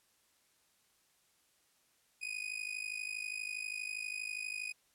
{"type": "tone with amplitude modulation", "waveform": "40% pulse", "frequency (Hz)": 2489, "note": "D#7", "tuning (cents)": 0, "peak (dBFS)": -34, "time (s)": [2.21, 4.73], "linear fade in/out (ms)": 20, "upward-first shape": "sine", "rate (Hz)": 52.4, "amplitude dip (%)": 85, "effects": ["white hiss -72 dBFS RMS until 4.94 s", "low-pass 12000 Hz 12 dB/octave"]}